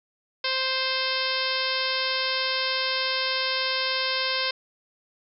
harmonic tone, 523.3 Hz, C5, in tune, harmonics 1 / 2 / 3 / 4 / 5 / 6 / 7 / 8 / 9 / 10, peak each -33 / -33 / -33 / -33 / -33 / -33 / -33 / -33 / -33 / -33 dBFS, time 0.44-4.51 s, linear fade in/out 5 ms, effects none

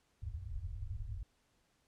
white low-pass noise, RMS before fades -42 dBFS, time 0.22-1.23 s, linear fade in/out 0 ms, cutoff 110 Hz, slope 96 dB/octave, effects pink hiss -75 dBFS RMS until 1.87 s + low-pass 10000 Hz 12 dB/octave

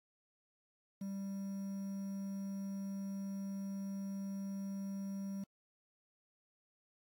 triangle tone with quantisation, 196 Hz, G3, in tune, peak -37 dBFS, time 1.01-5.44 s, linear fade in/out 5 ms, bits 10, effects AAC 64 kbps

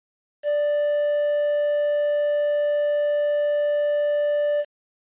triangle tone with quantisation, 587.3 Hz, D5, in tune, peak -17 dBFS, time 0.43-4.65 s, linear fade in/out 50 ms, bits 7, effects resampled to 8000 Hz

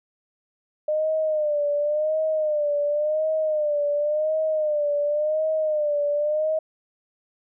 sine tone with vibrato, 605 Hz, D#5, 49 cents flat, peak -20 dBFS, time 0.88-6.59 s, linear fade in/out 5 ms, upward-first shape sine, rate 0.92 Hz, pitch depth 71 cents each way, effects none

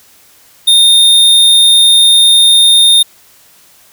square tone, 3654 Hz, A#7, 35 cents flat, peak -4 dBFS, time 0.67-3.03 s, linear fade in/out 10 ms, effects white hiss -44 dBFS RMS until 3.92 s

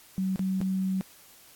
sine tone with dropouts, 189.4 Hz, F#3, 41 cents sharp, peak -25 dBFS, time 0.18-1.01 s, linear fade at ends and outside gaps 0 ms, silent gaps 0.359-0.393 / 0.605-0.614 s, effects white hiss -54 dBFS RMS until 1.55 s + AAC 64 kbps

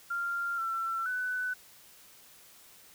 sine tone with pitch steps, 1391 / 1346 / 1498 Hz, F6 / E6 / F#6, -7 / +36 / +21 cents, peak -30 dBFS, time 0.1-1.54 s, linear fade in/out 10 ms, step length 480 ms, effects white hiss -56 dBFS RMS until 2.94 s

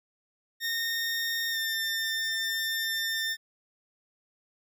20% pulse tone with pitch glide, 1838 to 1799.1 Hz, A#6 to A6, -25 to +38 cents, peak -23 dBFS, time 0.6-3.37 s, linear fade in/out 50 ms, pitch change -37 cents, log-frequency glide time 1.51-1.58 s, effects none

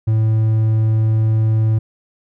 triangle tone, 110.1 Hz, A2, 2 cents sharp, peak -10 dBFS, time 0.07-1.79 s, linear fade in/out 10 ms, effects none

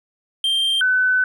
triangle / sine tone pair in turn, 3167 / 1507.6 Hz, G7 / F#6, +17 / +32 cents, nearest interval octave + minor second, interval 1285 cents, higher first, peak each -15 / -14 dBFS, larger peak second, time 0.44-0.81 / 0.81-1.24 s, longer second, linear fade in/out 2 ms, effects none

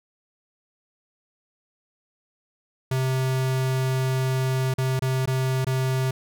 square tone with dropouts, 130.81 Hz, C3, in tune, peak -22 dBFS, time 2.91-6.11 s, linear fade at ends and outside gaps 5 ms, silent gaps 4.74-4.782 / 4.994-5.02 / 5.258-5.274 / 5.647-5.667 s, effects none

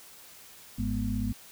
harmonic tone with a mistuned harmonic, 52.3 Hz, G#1, 13 cents sharp, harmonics 1 / 2 / 4 / 5, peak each -33 / -33 / -33 / -33 dBFS, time 0.78-1.33 s, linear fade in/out 10 ms, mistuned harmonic 5, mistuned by -110 cents, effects white hiss -51 dBFS RMS until 1.51 s

